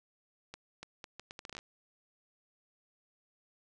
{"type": "accelerating click train", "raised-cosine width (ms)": 0.2, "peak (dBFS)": -27, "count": 13, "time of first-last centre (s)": [0.54, 1.589], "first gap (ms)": 290, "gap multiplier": 0.73, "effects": ["resampled to 24000 Hz", "9-bit"]}